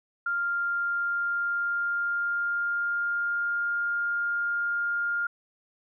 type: tone with pitch glide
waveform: sine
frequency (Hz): 1396.9 to 1408.2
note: F6 to F6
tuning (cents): 0 to +14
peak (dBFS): -25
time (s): 0.26-5.27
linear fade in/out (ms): 5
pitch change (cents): +14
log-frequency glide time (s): 0.72-3.72
effects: none